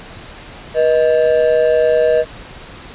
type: ring-modulated tone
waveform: triangle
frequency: 554.4 Hz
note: C#5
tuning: in tune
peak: -5 dBFS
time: 0.74-2.25 s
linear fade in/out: 50 ms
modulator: 71.1 Hz
effects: pink hiss -35 dBFS RMS until 2.94 s + resampled to 8000 Hz